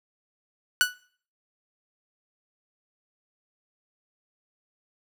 sawtooth tone with exponential decay, 1480 Hz, F#6, in tune, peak -10 dBFS, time 0.81-0.94 s, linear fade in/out 0 ms, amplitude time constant 28 ms, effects noise-tail reverb RT60 0.5 s tail -21 dB re dry

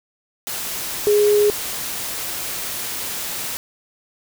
sine tone in noise, 415.3 Hz, G#4, in tune, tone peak -12 dBFS, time 1.07-1.5 s, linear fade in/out 0 ms, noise white, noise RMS -27 dBFS, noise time 0.47-3.57 s, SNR +12 dB, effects none

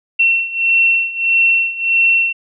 sine beating tone pair, 2711 / 2712.6 Hz, E7 / E7, +48 / +49 cents, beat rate 1.6 Hz, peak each -16 / -13 dBFS, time 0.19-2.33 s, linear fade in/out 10 ms, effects none

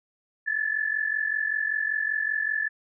sine tone pair together, 1714.8 / 1760 Hz, A6 / A6, -45 / 0 cents, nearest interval unison, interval 45 cents, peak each -27 dBFS, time 0.46-2.69 s, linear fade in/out 20 ms, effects none

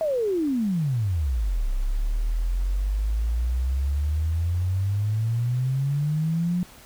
sine exponential two-way sweep, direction down then up, 659.3 to 32.58 to 181.1 Hz, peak -21 dBFS, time 0.01-6.63 s, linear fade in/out 0 ms, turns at 1.7 s, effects pink hiss -48 dBFS RMS until 6.85 s

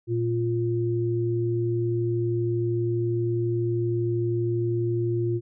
sine tone pair together, 116.54 / 349 Hz, A#2 / F4, 0 / -1 cents, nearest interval octave + perfect fifth, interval 1899 cents, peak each -25 dBFS, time 0.07-5.41 s, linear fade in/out 50 ms, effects none

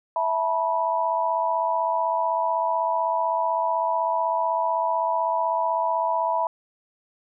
sine chord, E suspended fourth, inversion none, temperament equal with one note detuned, 659.3 / 880 / 975.9 Hz, E5 / A5 / B5, 0 / 0 / -21 cents, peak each -26 / -28 / -23 dBFS, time 0.16-6.47 s, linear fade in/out 2 ms, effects none

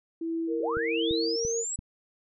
sine tone with tremolo, 329.6 Hz, E4, in tune, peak -27 dBFS, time 0.21-1.36 s, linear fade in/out 5 ms, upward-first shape sine, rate 1.4 Hz, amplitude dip 65%
sine tone with pitch glide, 466.2 to 460.3 Hz, A#4 to A#4, 0 to -22 cents, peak -28 dBFS, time 0.47-1.65 s, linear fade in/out 50 ms, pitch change -22 cents, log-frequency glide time 0.57-1.04 s
sine linear sweep, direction up, 344.2 to 7902 Hz, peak -30 dBFS, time 0.6-1.76 s, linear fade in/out 5 ms
click train, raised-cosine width 5 ms, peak -26 dBFS, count 4, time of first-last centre 0.77-1.79 s, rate 2.94 Hz
effects none

